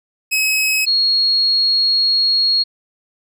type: tone pair in turn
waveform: sawtooth / sine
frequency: 2557 / 4300 Hz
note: D#7 / C8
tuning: +47 / +47 cents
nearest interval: major sixth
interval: 900 cents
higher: second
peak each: -11 / -12 dBFS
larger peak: first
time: 0.31-0.86 / 0.86-2.64 s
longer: second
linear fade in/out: 20 ms
effects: none